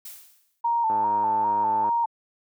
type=noise with exponential decay; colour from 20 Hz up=blue; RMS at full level=-37 dBFS; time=0.05-0.61 s; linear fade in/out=5 ms; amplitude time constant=120 ms
type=tone with vibrato; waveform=sine; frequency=911 Hz; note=A#5; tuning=40 cents flat; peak=-20 dBFS; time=0.64-2.06 s; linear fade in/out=10 ms; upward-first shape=square; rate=2.5 Hz; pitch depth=47 cents each way
type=click train; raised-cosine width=1 ms; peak=-21 dBFS; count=105; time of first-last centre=0.9-1.89 s; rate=105 Hz
effects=high-pass 150 Hz 12 dB/octave